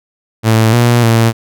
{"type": "tone with pitch steps", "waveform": "sawtooth", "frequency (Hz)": [111.5, 119.8, 114.3], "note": ["A2", "A#2", "A#2"], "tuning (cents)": [23, 48, -34], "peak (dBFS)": -3, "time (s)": [0.43, 1.33], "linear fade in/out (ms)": 50, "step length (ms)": 300, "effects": []}